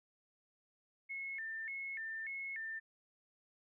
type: tone with vibrato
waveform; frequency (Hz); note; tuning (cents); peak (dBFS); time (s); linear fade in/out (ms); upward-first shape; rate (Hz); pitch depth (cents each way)
sine; 1975.5; B6; 0; -40; 1.09-2.8; 20; square; 1.7; 170
effects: none